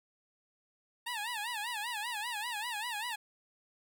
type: tone with vibrato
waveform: 15% pulse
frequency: 900 Hz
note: A5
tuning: 39 cents sharp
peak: -29 dBFS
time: 1.06-3.16 s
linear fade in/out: 10 ms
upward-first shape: sine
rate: 5.1 Hz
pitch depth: 160 cents each way
effects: none